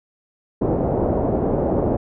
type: low-pass noise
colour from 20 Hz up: white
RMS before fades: -20 dBFS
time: 0.61-1.97 s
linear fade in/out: 10 ms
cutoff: 620 Hz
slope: 24 dB/octave
effects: none